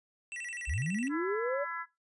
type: tone with vibrato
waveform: square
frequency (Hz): 2281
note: C#7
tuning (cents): +49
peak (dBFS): -39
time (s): 0.32-1.08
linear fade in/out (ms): 0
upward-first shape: square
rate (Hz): 12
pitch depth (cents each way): 280
type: linear sweep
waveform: sine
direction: up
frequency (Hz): 51.91 to 587.3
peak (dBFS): -30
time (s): 0.67-1.65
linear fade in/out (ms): 20
type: harmonic tone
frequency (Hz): 335.5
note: E4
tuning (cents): +31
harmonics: 3 / 4 / 5 / 6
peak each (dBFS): -42 / -39 / -39 / -45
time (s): 1.09-1.86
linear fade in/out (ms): 50
effects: noise-tail reverb RT60 0.2 s tail -18 dB re dry + resampled to 24000 Hz